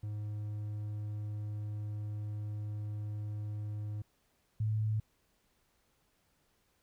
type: tone pair in turn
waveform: triangle / sine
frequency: 105.1 / 108.3 Hz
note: G#2 / A2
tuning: +21 / -27 cents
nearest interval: minor second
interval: 52 cents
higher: second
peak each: -34 / -29 dBFS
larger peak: second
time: 0.03-4.02 / 4.6-5 s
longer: first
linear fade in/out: 5 ms
effects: pink hiss -74 dBFS RMS until 6.82 s